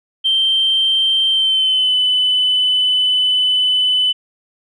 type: tone with pitch glide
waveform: sine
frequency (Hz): 3136 to 3008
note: G7 to F#7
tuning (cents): 0 to +28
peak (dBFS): -11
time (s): 0.24-4.13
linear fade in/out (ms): 20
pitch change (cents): -72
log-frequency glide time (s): 1.3-1.96
effects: tanh soft clip ceiling -7 dBFS